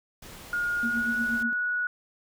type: noise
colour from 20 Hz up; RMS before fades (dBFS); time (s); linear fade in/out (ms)
pink; -45; 0.22-1.43; 5
type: tone with pitch glide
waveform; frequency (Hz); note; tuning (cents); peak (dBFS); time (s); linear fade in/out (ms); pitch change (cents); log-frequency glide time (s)
sine; 1428 to 1464.8; F6 to F#6; +38 to -18; -25; 0.53-1.87; 2; +44; 0.84-1.15
type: tone with tremolo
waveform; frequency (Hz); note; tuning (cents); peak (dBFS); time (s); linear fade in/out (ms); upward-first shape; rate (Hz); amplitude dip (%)
sine; 233.1; A#3; 0; -26; 0.83-1.53; 0; triangle; 8.4; 95
effects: none